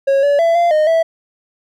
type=tone with pitch steps; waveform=triangle; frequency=548 / 572 / 669 / 689 / 615 / 656 Hz; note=C#5 / D5 / E5 / F5 / D#5 / E5; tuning=-20 / -46 / +25 / -24 / -20 / -9 cents; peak=-8 dBFS; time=0.07-1.03 s; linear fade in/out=10 ms; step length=160 ms; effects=none